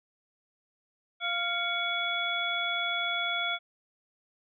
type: tone cluster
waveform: sine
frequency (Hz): 692 / 1394 / 2234 / 3400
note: F5 / F6 / C#7 / G#7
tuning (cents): -16 / -4 / +13 / +40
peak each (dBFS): -36 / -33 / -33 / -32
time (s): 1.2-3.59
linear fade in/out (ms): 50
effects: none